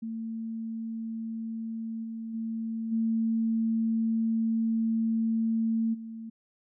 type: tone with level steps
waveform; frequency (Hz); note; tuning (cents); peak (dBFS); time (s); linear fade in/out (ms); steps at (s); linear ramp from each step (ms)
sine; 225.2; A3; +40; -32 / -34 / -30 / -24 / -37; 0.02-6.3; 10; 2.03 / 2.33 / 2.91 / 5.93; 20
effects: none